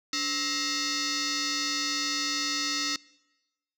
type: tone with frequency modulation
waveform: sine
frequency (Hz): 289.3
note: D4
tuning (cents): -26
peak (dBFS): -25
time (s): 0.13-2.96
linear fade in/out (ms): 2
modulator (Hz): 796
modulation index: 7.2
effects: noise-tail reverb RT60 1.0 s tail -24 dB re dry + tanh soft clip ceiling -24 dBFS